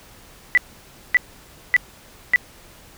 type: tone bursts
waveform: sine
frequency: 1975.5 Hz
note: B6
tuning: in tune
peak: -10 dBFS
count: 4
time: 0.55-2.36 s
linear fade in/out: 0 ms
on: 25 ms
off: 570 ms
effects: pink hiss -47 dBFS RMS until 2.97 s